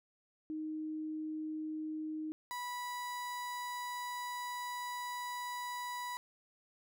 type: tone pair in turn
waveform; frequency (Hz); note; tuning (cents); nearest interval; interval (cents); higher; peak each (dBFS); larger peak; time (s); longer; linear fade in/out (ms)
sine / 35% pulse; 311.1 / 981.4; D#4 / B5; 0 / -11; octave + minor sixth; 1989; second; -37 / -37; neither; 0.5-2.32 / 2.51-6.17; second; 0
effects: none